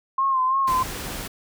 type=tone with vibrato; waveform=sine; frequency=1056 Hz; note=C6; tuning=16 cents sharp; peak=-18 dBFS; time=0.18-0.83 s; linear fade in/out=5 ms; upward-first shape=sine; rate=3 Hz; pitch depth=53 cents each way
type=noise; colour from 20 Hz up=pink; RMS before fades=-32 dBFS; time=0.67-1.28 s; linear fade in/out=10 ms
effects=none